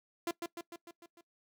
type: tone with echo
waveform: sawtooth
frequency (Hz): 341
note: F4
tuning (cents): -41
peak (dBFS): -28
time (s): 0.27-0.31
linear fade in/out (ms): 2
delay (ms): 150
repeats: 6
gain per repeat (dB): -4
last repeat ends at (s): 1.21
effects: noise-tail reverb RT60 0.1 s tail -19 dB re dry